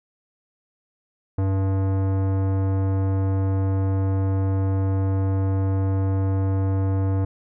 sine tone with tanh clipping, 96.3 Hz, G2, 30 cents flat, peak -21 dBFS, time 1.38-7.25 s, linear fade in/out 5 ms, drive 18 dB, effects none

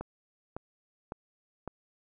click train, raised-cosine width 1 ms, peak -23 dBFS, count 4, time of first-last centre 0.01-1.677 s, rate 1.8 Hz, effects none

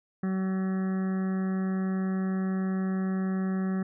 harmonic tone, 189.3 Hz, F#3, 40 cents sharp, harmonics 1 / 2 / 3 / 4 / 6 / 7 / 8 / 9 / 10, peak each -26 / -38 / -47 / -46 / -49 / -47 / -55 / -48 / -52 dBFS, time 0.23-3.83 s, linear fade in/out 5 ms, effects none

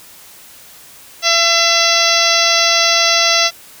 harmonic tone, 674 Hz, E5, 38 cents sharp, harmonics 1 / 2 / 3 / 4 / 5 / 6 / 7 / 8 / 9, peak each -19 / -19 / -19 / -19 / -19 / -19 / -19 / -19 / -19 dBFS, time 1.22-3.51 s, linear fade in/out 50 ms, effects white hiss -40 dBFS RMS until 3.8 s

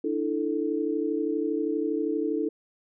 sine chord, D suspended second, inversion none, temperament equal with one note detuned, 297.1 / 329.6 / 440 Hz, D4 / E4 / A4, +20 / 0 / 0 cents, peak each -29 dBFS, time 0.04-2.49 s, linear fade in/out 5 ms, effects none

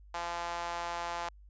sawtooth tone with high-pass filter, 171.6 Hz, F3, 30 cents flat, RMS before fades -37 dBFS, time 0.14-1.29 s, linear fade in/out 5 ms, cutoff 830 Hz, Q 2.6, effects added 50 Hz sine -52 dBFS peak until 1.49 s + resampled to 16000 Hz

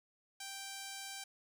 5% pulse tone, 784 Hz, G5, in tune, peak -32 dBFS, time 0.4-1.24 s, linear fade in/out 5 ms, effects none

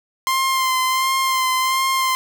sawtooth tone with vibrato, 1047 Hz, C6, 1 cent sharp, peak -13 dBFS, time 0.27-2.15 s, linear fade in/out 0 ms, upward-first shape sine, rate 1.4 Hz, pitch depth 25 cents each way, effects none

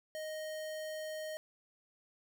square tone, 622.3 Hz, D#5, in tune, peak -40 dBFS, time 0.15-1.37 s, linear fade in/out 0 ms, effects none

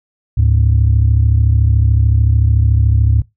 sine tone pair together, 73.42 / 107.08 Hz, D2 / A2, 0 / -47 cents, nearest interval perfect fifth, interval 653 cents, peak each -10 dBFS, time 0.37-3.22 s, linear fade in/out 10 ms, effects noise-tail reverb RT60 0.2 s tail -23 dB re dry + tanh soft clip ceiling -3 dBFS

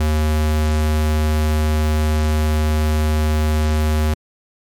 square tone, 76.9 Hz, D#2, 20 cents flat, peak -15 dBFS, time 0-4.14 s, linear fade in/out 5 ms, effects MP3 96 kbps

